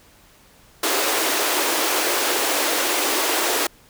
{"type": "high-pass noise", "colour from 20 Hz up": "pink", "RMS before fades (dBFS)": -21, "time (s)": [0.83, 3.67], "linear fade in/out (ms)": 5, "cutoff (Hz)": 300, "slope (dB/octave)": 48, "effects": ["pink hiss -52 dBFS RMS until 3.89 s"]}